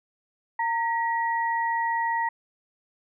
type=tone pair together; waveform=sine; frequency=920 / 1914.8 Hz; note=A#5 / A#6; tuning=-23 / +46 cents; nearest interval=octave + minor second; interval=1269 cents; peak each=-24 / -29 dBFS; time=0.59-2.29 s; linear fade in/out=5 ms; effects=none